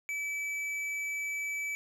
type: tone with tanh clipping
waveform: sine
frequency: 2302 Hz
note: D7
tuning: 35 cents flat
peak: -34 dBFS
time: 0.09-1.75 s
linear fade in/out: 0 ms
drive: 10 dB
effects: none